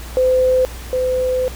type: tone pair in turn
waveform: sine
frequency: 512 / 509.4 Hz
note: C5 / C5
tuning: -38 / -46 cents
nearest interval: unison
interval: 8 cents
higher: first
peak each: -11 / -15 dBFS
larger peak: first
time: 0.17-0.65 / 0.93-1.48 s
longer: second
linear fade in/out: 0 ms
effects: added 60 Hz sine -30 dBFS peak until 1.55 s + pink hiss -36 dBFS RMS until 1.55 s